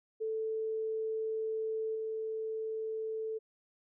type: tone with level steps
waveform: sine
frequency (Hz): 440.7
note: A4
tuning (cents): +3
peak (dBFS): -32 / -34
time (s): 0.2-3.39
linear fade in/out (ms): 20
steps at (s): 1.95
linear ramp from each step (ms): 5
effects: none